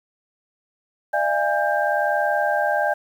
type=tone cluster; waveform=sine; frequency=600 / 681 / 819 / 1581 Hz; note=D5 / F5 / G#5 / G6; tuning=+37 / -44 / -24 / +14 cents; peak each=-23 / -25 / -23 / -24 dBFS; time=1.13-2.94 s; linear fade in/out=10 ms; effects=8-bit